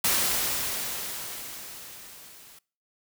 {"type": "noise with level ramp", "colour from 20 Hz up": "white", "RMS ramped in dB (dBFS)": [-23, -51], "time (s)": [0.04, 2.59], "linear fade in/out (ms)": 5, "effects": ["noise-tail reverb RT60 0.4 s tail -23 dB re dry"]}